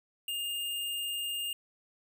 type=tone with sample-and-hold; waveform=sine; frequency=2822 Hz; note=F7; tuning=17 cents sharp; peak=-32 dBFS; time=0.28-1.53 s; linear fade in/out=2 ms; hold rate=11025 Hz; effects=none